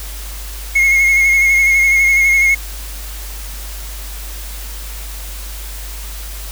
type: tone with vibrato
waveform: triangle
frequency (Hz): 2162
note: C#7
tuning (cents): -44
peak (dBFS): -7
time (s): 0.75-2.55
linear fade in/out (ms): 10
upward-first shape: sine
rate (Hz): 12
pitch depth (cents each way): 29
effects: added 50 Hz sine -26 dBFS peak until 6.51 s + white hiss -32 dBFS RMS until 6.51 s